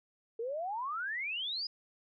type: exponential sweep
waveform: sine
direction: up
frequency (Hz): 440 to 5080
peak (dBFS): -34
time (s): 0.39-1.67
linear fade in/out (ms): 5
effects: none